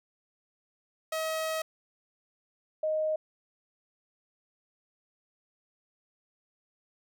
sawtooth / sine tone pair in turn, 637 / 622.5 Hz, D#5 / D#5, +41 / +1 cents, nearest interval unison, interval 40 cents, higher first, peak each -26 dBFS, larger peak neither, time 1.12-1.62 / 2.83-3.16 s, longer first, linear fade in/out 5 ms, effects none

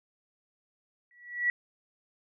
sine tone with exponential growth, 1939 Hz, B6, 32 cents flat, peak -21 dBFS, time 1.11-1.5 s, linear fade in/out 1 ms, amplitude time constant 84 ms, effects none

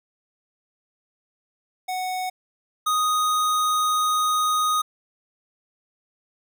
square tone pair in turn, 740 / 1244.5 Hz, F#5 / D#6, 0 / 0 cents, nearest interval major sixth, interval 900 cents, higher second, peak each -26 / -20 dBFS, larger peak second, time 1.88-2.3 / 2.86-4.82 s, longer second, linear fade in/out 10 ms, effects none

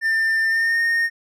triangle tone with pitch glide, 1794 to 1842.3 Hz, A6 to A#6, +33 to -21 cents, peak -15 dBFS, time 0.01-1.1 s, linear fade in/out 50 ms, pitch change +46 cents, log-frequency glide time 0.44-0.8 s, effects none

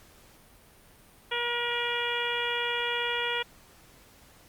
harmonic tone, 477.4 Hz, A#4, 41 cents sharp, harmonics 1 / 2 / 3 / 4 / 5 / 6 / 7, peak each -35 / -35 / -35 / -35 / -35 / -35 / -35 dBFS, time 1.31-3.43 s, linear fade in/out 10 ms, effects pink hiss -56 dBFS RMS until 4.48 s + Opus 48 kbps

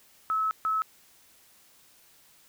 sine tone bursts at uneven times, 1296 Hz, E6, 30 cents flat, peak -24 dBFS, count 2, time 0.3-0.51 / 0.65-0.82 s, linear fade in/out 0 ms, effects white hiss -59 dBFS RMS until 2.48 s

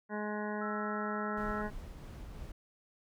harmonic tone, 210.1 Hz, G#3, 20 cents sharp, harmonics 1 / 2 / 3 / 4 / 5 / 7 / 8 / 9, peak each -38 / -41 / -43 / -44 / -45 / -46 / -47 / -48 dBFS, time 0.09-1.71 s, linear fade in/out 50 ms
sine tone, 1329 Hz, E6, 14 cents sharp, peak -39 dBFS, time 0.61-1.62 s, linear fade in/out 10 ms
brown noise with tremolo, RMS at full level -44 dBFS, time 1.37-2.52 s, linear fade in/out 5 ms, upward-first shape triangle, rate 3 Hz, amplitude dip 25%
effects none

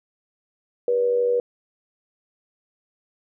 sine tone with amplitude modulation, 484.2 Hz, B4, 34 cents flat, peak -15 dBFS, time 0.88-1.4 s, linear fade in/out 2 ms, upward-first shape sine, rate 92.7 Hz, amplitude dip 55%, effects none

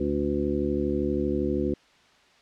harmonic tone with a mistuned harmonic, 72.6 Hz, D2, 19 cents flat, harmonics 1 / 2 / 3 / 4 / 5 / 7, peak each -33 / -37 / -30 / -29 / -28 / -33 dBFS, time 0-1.74 s, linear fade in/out 5 ms, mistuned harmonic 7, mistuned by -30 cents, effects white hiss -58 dBFS RMS until 2.41 s + low-pass 4000 Hz 12 dB/octave

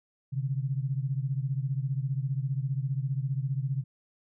sine beating tone pair, 130.81 / 145.81 Hz, C3 / D3, 0 / -12 cents, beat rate 15 Hz, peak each -29 / -32 dBFS, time 0.32-3.84 s, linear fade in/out 20 ms, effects none

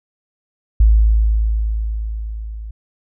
sine tone with level ramp, 54.2 Hz, A1, 25 cents flat, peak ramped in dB -6 to -27 dBFS, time 0.8-2.71 s, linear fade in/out 5 ms, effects none

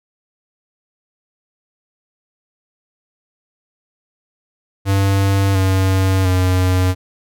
square tone with pitch steps, 98 / 94.99 / 92.07 Hz, G2 / F#2 / F#2, 0 / +46 / -8 cents, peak -13 dBFS, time 4.85-6.95 s, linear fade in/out 50 ms, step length 700 ms, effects none

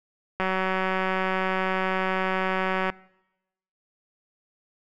click train, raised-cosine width 0.5 ms, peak -11 dBFS, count 471, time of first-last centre 0.4-2.9 s, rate 188 Hz, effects noise-tail reverb RT60 0.9 s tail -23 dB re dry

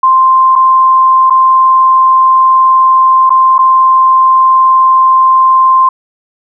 sine tone with dropouts, 1046.5 Hz, C6, in tune, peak -3 dBFS, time 0.03-5.89 s, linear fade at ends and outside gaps 5 ms, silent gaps 0.555-0.559 / 1.299-1.305 / 3.295-3.303 / 3.582-3.589 s, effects none

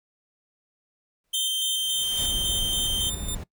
pink noise with exponential growth, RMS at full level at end -38 dBFS, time 1.24-2.26 s, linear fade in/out 2 ms, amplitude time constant 220 ms
45% pulse tone, 3136 Hz, G7, in tune, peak -24 dBFS, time 1.33-3.1 s, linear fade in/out 10 ms
10% pulse tone with tremolo, 3600 Hz, A7, 39 cents sharp, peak -21 dBFS, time 1.34-3.35 s, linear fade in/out 5 ms, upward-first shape square, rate 3.6 Hz, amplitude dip 60%
brown noise, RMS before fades -33 dBFS, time 2.18-3.44 s, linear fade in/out 10 ms
effects noise-tail reverb RT60 0.1 s tail -20 dB re dry

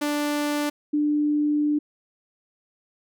sawtooth / sine tone pair in turn, 293.9 / 296.8 Hz, D4 / D4, +1 / +18 cents, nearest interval unison, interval 17 cents, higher second, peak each -19 dBFS, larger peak neither, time 0.01-0.7 / 0.93-1.79 s, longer second, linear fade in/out 10 ms, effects none

